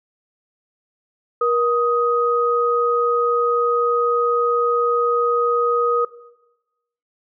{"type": "tone pair together", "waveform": "sine", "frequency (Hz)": [475.8, 1252], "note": ["A#4", "D#6"], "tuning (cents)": [35, 10], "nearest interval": "octave + perfect fourth", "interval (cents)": 1675, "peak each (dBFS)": -18, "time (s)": [1.41, 6.05], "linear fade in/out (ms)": 5, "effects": ["noise-tail reverb RT60 1.0 s tail -18 dB re dry"]}